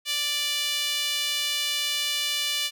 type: tone with high-pass filter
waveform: sawtooth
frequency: 587.3 Hz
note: D5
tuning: in tune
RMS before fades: -27 dBFS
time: 0.05-2.71 s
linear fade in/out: 50 ms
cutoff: 3100 Hz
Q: 2.3
effects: none